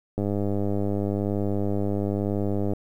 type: click train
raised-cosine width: 2 ms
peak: -14 dBFS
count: 259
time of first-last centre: 0.18-2.734 s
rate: 101 Hz
effects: 9-bit